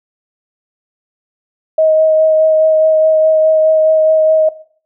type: tone with vibrato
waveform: sine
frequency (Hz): 630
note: D#5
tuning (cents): +21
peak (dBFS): -7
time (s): 1.78-4.49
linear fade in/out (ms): 5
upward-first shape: sine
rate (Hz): 4.8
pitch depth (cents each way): 11
effects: noise-tail reverb RT60 0.5 s tail -17 dB re dry